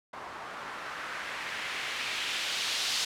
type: noise with low-pass filter sweep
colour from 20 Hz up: blue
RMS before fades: -35 dBFS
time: 0.13-3.05 s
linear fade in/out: 5 ms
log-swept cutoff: 970 to 4400 Hz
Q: 1.4
effects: none